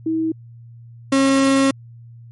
sine / 35% pulse tone pair in turn, 321.6 / 271 Hz, E4 / C#4, -43 / -39 cents, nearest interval minor third, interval 296 cents, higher first, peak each -17 / -11 dBFS, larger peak second, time 0.06-0.32 / 1.12-1.71 s, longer second, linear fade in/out 5 ms, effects added 117 Hz sine -38 dBFS peak until 2.31 s + MP3 48 kbps

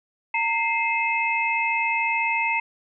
sine tone cluster, 917 / 2109 / 2589 Hz, A#5 / C7 / E7, -29 / +13 / -32 cents, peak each -25 dBFS, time 0.34-2.6 s, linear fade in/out 5 ms, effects none

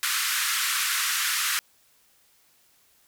pink band-pass noise, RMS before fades -26 dBFS, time 0.03-1.59 s, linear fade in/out 0 ms, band 1200 to 15000 Hz, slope 48 dB/octave, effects white hiss -62 dBFS RMS until 3.07 s

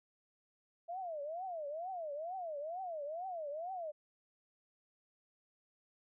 sine tone with vibrato, 659.3 Hz, E5, in tune, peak -39 dBFS, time 0.88-3.92 s, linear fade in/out 20 ms, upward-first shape triangle, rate 2.2 Hz, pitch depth 290 cents each way, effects none

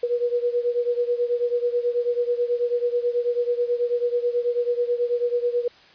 sine beating tone pair, 480 / 489.2 Hz, B4 / B4, -49 / -16 cents, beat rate 9.2 Hz, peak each -22 / -25 dBFS, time 0.03-5.68 s, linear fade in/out 5 ms, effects white hiss -51 dBFS RMS until 5.94 s + resampled to 11025 Hz

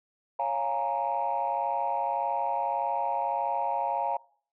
sine chord, Bb minor seventh, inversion first, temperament equal, 554.4 / 698.5 / 830.6 / 932.3 Hz, Db5 / F5 / Ab5 / Bb5, 0 / 0 / 0 / 0 cents, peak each -34 / -31 / -30 / -29 dBFS, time 0.39-4.17 s, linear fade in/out 5 ms, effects noise-tail reverb RT60 0.5 s tail -23 dB re dry + tanh soft clip ceiling -19 dBFS

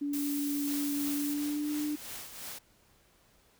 sine tone with pitch glide, 287 to 297.8 Hz, D4 to D4, -40 to +24 cents, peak -30 dBFS, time 0.01-1.96 s, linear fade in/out 10 ms, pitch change +64 cents, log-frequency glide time 1.12-1.72 s
blue noise, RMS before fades -39 dBFS, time 0.13-1.34 s, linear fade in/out 5 ms
white noise with tremolo, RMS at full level -41 dBFS, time 0.67-2.59 s, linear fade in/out 10 ms, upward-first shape triangle, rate 2.9 Hz, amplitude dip 60%
effects pink hiss -65 dBFS RMS until 3.59 s

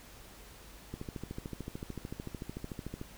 click train, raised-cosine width 3 ms, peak -26 dBFS, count 29, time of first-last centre 0.94-3.014 s, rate 13.5 Hz, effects added 50 Hz sine -57 dBFS peak until 3.17 s + pink hiss -54 dBFS RMS until 3.17 s

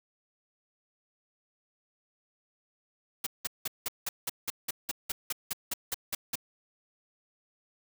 white noise bursts, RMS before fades -32 dBFS, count 16, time 3.24-6.356 s, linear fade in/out 5 ms, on 26 ms, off 180 ms, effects none

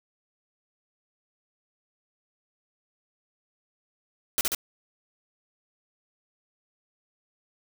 white noise with echo, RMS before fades -24 dBFS, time 4.38-4.41 s, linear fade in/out 0 ms, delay 69 ms, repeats 2, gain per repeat -2 dB, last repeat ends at 4.548 s, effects none

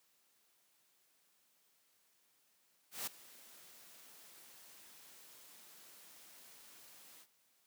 white noise with ADSR envelope, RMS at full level -39 dBFS, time 2.91-7.27 s, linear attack 160 ms, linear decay 7 ms, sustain -20 dB, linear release 61 ms, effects white hiss -74 dBFS RMS until 7.66 s + high-pass 150 Hz 12 dB/octave

